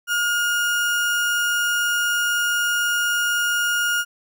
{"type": "tone", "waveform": "35% pulse", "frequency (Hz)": 1427, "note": "F6", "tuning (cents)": 37, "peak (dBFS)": -17, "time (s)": [0.07, 4.05], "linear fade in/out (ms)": 50, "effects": []}